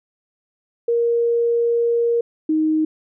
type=tone pair in turn; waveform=sine; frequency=469.3 / 312.4 Hz; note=A#4 / D#4; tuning=+12 / +7 cents; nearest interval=perfect fifth; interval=705 cents; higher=first; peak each=-15 dBFS; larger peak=neither; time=0.88-2.21 / 2.49-2.85 s; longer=first; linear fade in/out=5 ms; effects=none